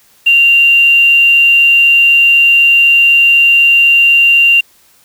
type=tone with quantisation; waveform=sine; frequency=2774 Hz; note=F7; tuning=12 cents flat; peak=-4 dBFS; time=0.26-4.61 s; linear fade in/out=10 ms; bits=5; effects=white hiss -48 dBFS RMS until 5.04 s